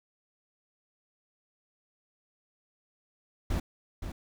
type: noise with echo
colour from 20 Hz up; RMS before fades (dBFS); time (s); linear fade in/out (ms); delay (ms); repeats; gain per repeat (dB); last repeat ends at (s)
brown; -29; 3.5-3.6; 5; 520; 1; -8; 4.12
effects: none